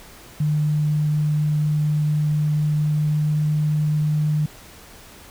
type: tone with pitch glide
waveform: sine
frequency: 150.7 to 151.57 Hz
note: D3 to D#3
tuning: +45 to -45 cents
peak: -17 dBFS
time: 0.4-4.46 s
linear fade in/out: 5 ms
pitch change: +10 cents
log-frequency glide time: 2.62-3.53 s
effects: pink hiss -44 dBFS RMS until 5.3 s